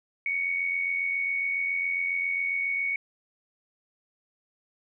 sine tone with amplitude modulation, 2228 Hz, C#7, 8 cents sharp, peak -23 dBFS, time 0.26-2.96 s, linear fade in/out 2 ms, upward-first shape sine, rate 87.3 Hz, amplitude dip 50%, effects none

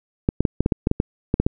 clicks, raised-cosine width 3 ms, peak -4 dBFS, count 12, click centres 0.289 / 0.406 / 0.452 / 0.606 / 0.661 / 0.722 / 0.871 / 0.914 / 1.001 / 1.341 / 1.4 / 1.465 s, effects none

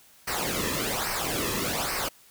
pink noise with flanger, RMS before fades -29 dBFS, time 0.27-2.09 s, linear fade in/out 10 ms, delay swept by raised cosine 0.28 to 1.38 ms, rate 1.2 Hz, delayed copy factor -0.7, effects white hiss -56 dBFS RMS until 2.3 s

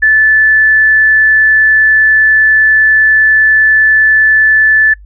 sine tone, 1745 Hz, A6, 15 cents flat, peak -4 dBFS, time 0.02-4.94 s, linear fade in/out 10 ms, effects noise-tail reverb RT60 0.1 s tail -23 dB re dry + added 50 Hz sine -32 dBFS peak until 5.05 s

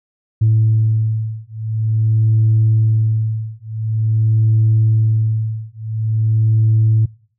sine beating tone pair, 110 / 110.47 Hz, A2 / A2, 0 / +7 cents, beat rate 0.47 Hz, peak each -14 dBFS, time 0.41-7.06 s, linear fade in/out 10 ms, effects noise-tail reverb RT60 0.5 s tail -24 dB re dry + tanh soft clip ceiling -6 dBFS

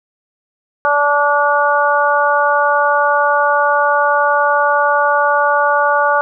harmonic tone, 289.7 Hz, D4, 24 cents flat, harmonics 2 / 3 / 4 / 5, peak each -16 / -16 / -16 / -16 dBFS, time 0.85-6.21 s, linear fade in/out 0 ms, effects none

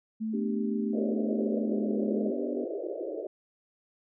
sine tone with pitch glide, 220 to 214.1 Hz, A3 to A3, 0 to -47 cents, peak -29 dBFS, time 0.2-2.31 s, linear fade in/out 20 ms, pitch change -47 cents, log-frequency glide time 1.62-1.77 s
sine chord, G major, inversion first, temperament equal, 246.9 / 293.7 / 392 Hz, B3 / D4 / G4, 0 / 0 / 0 cents, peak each -35 dBFS, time 0.33-2.65 s, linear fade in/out 10 ms
pink band-pass noise, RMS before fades -35 dBFS, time 0.93-3.27 s, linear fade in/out 5 ms, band 320 to 640 Hz, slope 96 dB/octave
effects none

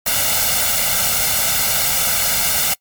white noise with comb filter, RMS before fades -17 dBFS, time 0.06-2.74 s, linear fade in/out 5 ms, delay 1.4 ms, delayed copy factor +0.85, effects noise-tail reverb RT60 0.1 s tail -25 dB re dry + MP3 96 kbps

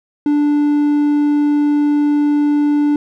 triangle tone, 293.3 Hz, D4, 2 cents flat, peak -9 dBFS, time 0.26-2.96 s, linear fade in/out 2 ms, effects none

